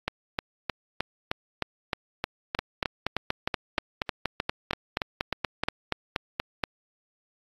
two click trains, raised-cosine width 0.3 ms, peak -9 / -10 dBFS, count 18 / 19, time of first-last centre 2.59-6.638 / 0.08-5.636 s, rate 4.2 / 3.24 Hz, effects AAC 32 kbps

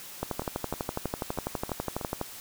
two click trains, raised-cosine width 1 ms, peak -21 / -15 dBFS, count 6 / 25, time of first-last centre 0.42-2.012 / 0.23-2.213 s, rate 3.14 / 12.1 Hz, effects white hiss -44 dBFS RMS until 2.4 s

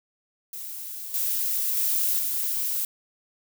violet noise with level steps, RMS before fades -36 / -26 / -24 / -27 dBFS, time 0.53-2.85 s, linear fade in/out 2 ms, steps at 1.14 / 1.77 / 2.19 s, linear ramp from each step 2 ms, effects none

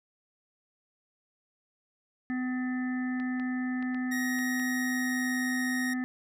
harmonic tone, 253.3 Hz, B3, 44 cents sharp, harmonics 1 / 3 / 5 / 7 / 8, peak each -29 / -45 / -49 / -40 / -48 dBFS, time 2.3-6.04 s, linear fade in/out 0 ms
clicks, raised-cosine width 0.3 ms, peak -31 dBFS, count 6, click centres 3.2 / 3.398 / 3.826 / 3.946 / 4.388 / 4.597 s
45% pulse tone with pitch glide, 1884 to 1867.7 Hz, A#6 to A#6, +18 to +3 cents, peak -32 dBFS, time 4.11-5.94 s, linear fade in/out 10 ms, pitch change -15 cents, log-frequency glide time 4.65-5.64 s
effects none

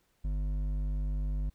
triangle tone with hard clipping, 50 Hz, G1, 35 cents sharp, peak -31 dBFS, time 0.24-1.5 s, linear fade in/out 10 ms, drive 12 dB, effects pink hiss -73 dBFS RMS until 1.54 s

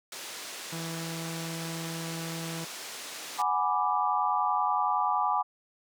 white band-pass noise, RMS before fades -41 dBFS, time 0.12-3.42 s, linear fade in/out 2 ms, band 280 to 7300 Hz, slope 12 dB/octave
sawtooth tone, 164.6 Hz, E3, 2 cents flat, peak -31 dBFS, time 0.72-2.65 s, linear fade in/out 10 ms
sine chord, G# half-diminished seventh, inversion third, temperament equal, 740 / 830.6 / 987.8 / 1174.7 Hz, F#5 / G#5 / B5 / D6, 0 / 0 / 0 / 0 cents, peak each -32 / -29 / -30 / -29 dBFS, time 3.38-5.43 s, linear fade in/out 20 ms
effects none

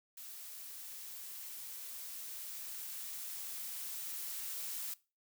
blue noise with level ramp, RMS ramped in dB -49 to -41 dBFS, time 0.17-4.94 s, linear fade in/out 5 ms, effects noise-tail reverb RT60 0.3 s tail -20 dB re dry

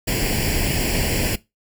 pink noise with comb filter, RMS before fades -21 dBFS, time 0.07-1.36 s, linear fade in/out 10 ms, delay 0.4 ms, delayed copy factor +0.8, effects noise-tail reverb RT60 0.2 s tail -19 dB re dry

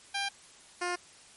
10% pulse tone pair in turn, 796 / 354.6 Hz, G5 / F4, +26 / +26 cents, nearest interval octave + major second, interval 1400 cents, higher first, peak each -22 dBFS, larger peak neither, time 0.14-0.29 / 0.81-0.96 s, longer neither, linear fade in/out 10 ms, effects white hiss -55 dBFS RMS until 1.36 s + MP3 48 kbps

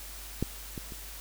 clicks, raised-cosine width 3 ms, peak -15 / -24 / -30 dBFS, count 3, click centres 0.426 / 0.778 / 0.922 s, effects added 50 Hz sine -45 dBFS peak until 1.2 s + white hiss -45 dBFS RMS until 1.2 s

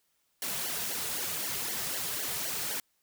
white noise with flanger, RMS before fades -34 dBFS, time 0.42-2.8 s, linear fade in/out 2 ms, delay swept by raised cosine 0.78 to 3.78 ms, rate 3.9 Hz, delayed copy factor -0.8, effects white hiss -74 dBFS RMS until 3.02 s

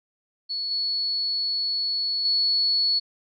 sine tone with level steps, 4400 Hz, C#8, 14 cents flat, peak -26 / -23 / -19 dBFS, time 0.49-3 s, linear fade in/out 20 ms, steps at 0.71 / 2.25 s, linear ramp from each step 2 ms, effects none

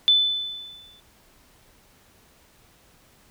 sine tone with exponential decay, 3507 Hz, A7, 6 cents flat, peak -12 dBFS, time 0.08-1 s, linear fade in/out 0 ms, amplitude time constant 200 ms, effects pink hiss -57 dBFS RMS until 3.3 s

